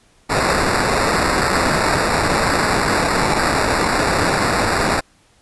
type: noise with sample-and-hold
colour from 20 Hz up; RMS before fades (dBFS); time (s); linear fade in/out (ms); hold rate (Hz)
blue; -17; 0.29-5.01; 20; 3150
effects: pink hiss -55 dBFS RMS until 5.41 s + resampled to 24000 Hz